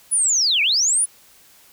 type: linear two-way sweep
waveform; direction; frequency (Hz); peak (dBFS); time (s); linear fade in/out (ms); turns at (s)
sine; down then up; 10180 to 2212 to 10180; -15; 0.11-1.06; 20; 0.62
effects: white hiss -51 dBFS RMS until 1.72 s